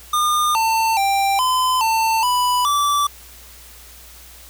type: tone with pitch steps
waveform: square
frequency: 1212 / 896 / 788 / 1019 / 895 / 990 / 1161 Hz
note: D#6 / A5 / G5 / C6 / A5 / B5 / D6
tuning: -46 / +31 / +9 / -46 / +29 / +4 / -20 cents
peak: -16 dBFS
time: 0.13-3.07 s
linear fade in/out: 5 ms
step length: 420 ms
effects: added 60 Hz sine -45 dBFS peak until 4.49 s + white hiss -43 dBFS RMS until 4.49 s